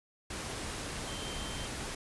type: tone in noise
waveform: sine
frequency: 3136 Hz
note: G7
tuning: in tune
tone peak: -45 dBFS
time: 1.07-1.67 s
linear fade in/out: 5 ms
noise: pink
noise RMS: -39 dBFS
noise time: 0.3-1.95 s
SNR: -9 dB
effects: resampled to 24000 Hz